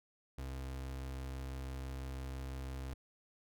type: tone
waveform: 35% pulse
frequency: 66 Hz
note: C2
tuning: 16 cents sharp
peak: -39 dBFS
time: 0.38-2.94 s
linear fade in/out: 5 ms
effects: none